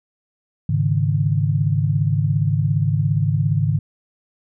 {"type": "chord", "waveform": "sine", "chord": "Ab suspended fourth", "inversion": "none", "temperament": "just", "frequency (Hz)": [103.83, 138.43, 155.74], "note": ["Ab2", "Db3", "Eb3"], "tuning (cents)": [0, -2, 2], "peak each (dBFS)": -20, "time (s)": [0.69, 3.79], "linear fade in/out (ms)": 5, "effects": []}